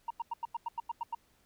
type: tone bursts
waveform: sine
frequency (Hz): 932.3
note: A#5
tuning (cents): 0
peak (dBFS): -30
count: 10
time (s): 0.08-1.149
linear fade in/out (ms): 5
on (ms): 25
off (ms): 91
effects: tanh soft clip ceiling -30 dBFS + pink hiss -69 dBFS RMS until 1.45 s